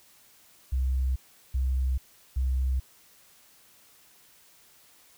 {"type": "tone bursts", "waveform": "sine", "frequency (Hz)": 65, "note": "C2", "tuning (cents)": -11, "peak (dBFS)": -22, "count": 3, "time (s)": [0.72, 2.8], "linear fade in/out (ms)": 10, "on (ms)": 440, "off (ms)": 380, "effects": ["tanh soft clip ceiling -20 dBFS", "white hiss -58 dBFS RMS until 5.17 s"]}